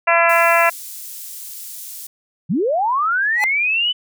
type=harmonic tone; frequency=337.3 Hz; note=E4; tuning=40 cents sharp; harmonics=2 / 3 / 4 / 5 / 6 / 7 / 8; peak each=-16 / -18 / -19 / -20 / -21 / -21 / -22 dBFS; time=0.07-0.7 s; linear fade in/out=10 ms
type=high-pass noise; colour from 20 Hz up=pink; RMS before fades=-33 dBFS; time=0.29-2.07 s; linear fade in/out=5 ms; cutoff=8900 Hz; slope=12 dB/octave
type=linear sweep; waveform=sine; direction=up; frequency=134.2 to 3030 Hz; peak=-15 dBFS; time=2.49-3.93 s; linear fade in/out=20 ms
type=tone with exponential growth; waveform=square; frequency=842 Hz; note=G#5; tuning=24 cents sharp; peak=-15 dBFS; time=3.34-3.44 s; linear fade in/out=0 ms; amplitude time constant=21 ms
effects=none